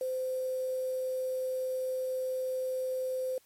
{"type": "tone with quantisation", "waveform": "sine", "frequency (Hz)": 515, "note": "C5", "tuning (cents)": -28, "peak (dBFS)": -30, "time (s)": [0.01, 3.38], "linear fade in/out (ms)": 2, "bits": 8, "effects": ["white hiss -65 dBFS RMS until 3.45 s", "MP3 64 kbps"]}